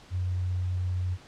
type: tone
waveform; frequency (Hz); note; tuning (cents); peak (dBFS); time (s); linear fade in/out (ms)
sine; 90.9; F#2; -30; -26; 0.1-1.18; 50
effects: pink hiss -52 dBFS RMS until 1.27 s + low-pass 6000 Hz 12 dB/octave